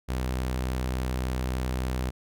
sawtooth tone, 63.5 Hz, B1, 49 cents sharp, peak -23 dBFS, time 0.08-2.11 s, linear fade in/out 20 ms, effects none

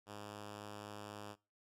5% pulse tone, 103.83 Hz, G#2, in tune, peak -36 dBFS, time 0.06-1.36 s, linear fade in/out 50 ms, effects noise-tail reverb RT60 0.3 s tail -23 dB re dry + low-pass 12000 Hz 12 dB/octave

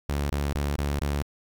sawtooth tone bursts, 71.7 Hz, D2, 41 cents flat, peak -21 dBFS, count 5, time 0.09-1.224 s, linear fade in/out 0 ms, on 210 ms, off 21 ms, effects 10-bit

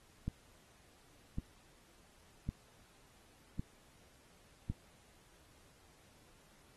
click train, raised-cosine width 5 ms, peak -24 dBFS, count 5, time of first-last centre 0.28-4.7 s, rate 0.905 Hz, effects pink hiss -66 dBFS RMS until 6.76 s + AAC 32 kbps

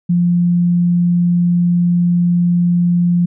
sine tone, 174.61 Hz, F3, in tune, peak -10 dBFS, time 0.09-3.26 s, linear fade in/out 10 ms, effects none

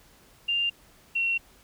sine tone pair in turn, 2794 / 2730 Hz, F7 / F7, 0 / -40 cents, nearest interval unison, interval 40 cents, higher first, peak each -23 dBFS, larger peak neither, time 0.48-0.7 / 1.15-1.38 s, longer second, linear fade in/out 10 ms, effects pink hiss -57 dBFS RMS until 1.63 s

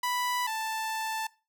sawtooth tone pair in turn, 988 / 882.5 Hz, B5 / A5, 0 / +5 cents, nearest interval major second, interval 195 cents, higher first, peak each -24 / -27 dBFS, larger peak first, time 0.03-0.47 / 0.47-1.27 s, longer second, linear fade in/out 5 ms, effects noise-tail reverb RT60 0.3 s tail -20 dB re dry

